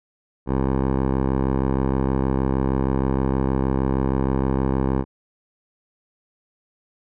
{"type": "tone with low-pass filter", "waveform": "10% pulse", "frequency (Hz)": 66.4, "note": "C2", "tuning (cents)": 26, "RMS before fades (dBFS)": -21, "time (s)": [0.46, 5.05], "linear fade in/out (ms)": 50, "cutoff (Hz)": 900, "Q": 1, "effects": []}